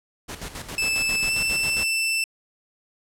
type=noise with tremolo; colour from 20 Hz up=pink; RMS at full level=-33 dBFS; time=0.28-1.85 s; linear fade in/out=20 ms; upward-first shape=square; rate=7.4 Hz; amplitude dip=65%
type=tone with pitch glide; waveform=sawtooth; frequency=2631 to 2663 Hz; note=E7 to E7; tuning=-4 to +17 cents; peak=-18 dBFS; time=0.78-2.24 s; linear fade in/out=2 ms; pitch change=+21 cents; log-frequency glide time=1.27-1.32 s
effects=low-pass 12000 Hz 12 dB/octave